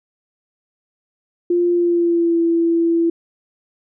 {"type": "tone with pitch glide", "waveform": "sine", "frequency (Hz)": [349.2, 334.8], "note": ["F4", "E4"], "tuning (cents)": [0, 27], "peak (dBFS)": -13, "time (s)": [1.5, 3.1], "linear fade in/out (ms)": 5, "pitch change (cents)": -73, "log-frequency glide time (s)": [1.72, 2.4], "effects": []}